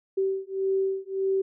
sine beating tone pair, 384.8 / 386.5 Hz, G4 / G4, -32 / -24 cents, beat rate 1.7 Hz, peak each -27 dBFS, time 0.17-1.42 s, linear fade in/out 10 ms, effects none

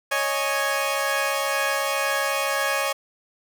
15% pulse chord, C# suspended second, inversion none, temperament equal, 554.4 / 622.3 / 830.6 Hz, C#5 / D#5 / G#5, 0 / 0 / 0 cents, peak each -18 / -22 / -22 dBFS, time 0.11-2.93 s, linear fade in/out 10 ms, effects none

